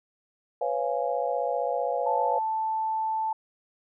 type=chord; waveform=sine; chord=C# dominant seventh; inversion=third; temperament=just; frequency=498.9 / 554.4 / 693 / 831.5 Hz; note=B4 / C#5 / E#5 / G#5; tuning=+17 / 0 / -14 / +2 cents; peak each=-30 / -30 / -30 / -32 dBFS; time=0.61-2.39 s; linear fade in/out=5 ms
type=tone; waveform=sine; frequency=880 Hz; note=A5; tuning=in tune; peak=-25 dBFS; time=2.06-3.33 s; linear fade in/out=5 ms
effects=none